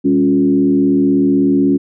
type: tone with frequency modulation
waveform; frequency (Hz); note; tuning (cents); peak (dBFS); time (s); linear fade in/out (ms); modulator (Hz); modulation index
sine; 277.2; C#4; 0; -9; 0.04-1.78; 20; 76.2; 0.89
effects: none